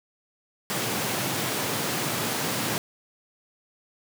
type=high-pass noise; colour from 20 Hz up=pink; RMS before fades=-28 dBFS; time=0.7-2.78 s; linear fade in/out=0 ms; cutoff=110 Hz; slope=48 dB/octave; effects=none